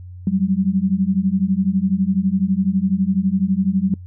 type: beating tone pair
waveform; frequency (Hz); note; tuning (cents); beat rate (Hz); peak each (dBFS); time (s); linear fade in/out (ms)
sine; 185 / 197; F#3 / G3; 0 / +9; 12; -18; 0.27-3.94; 2
effects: noise-tail reverb RT60 0.1 s tail -25 dB re dry + added 90 Hz sine -33 dBFS peak until 4.06 s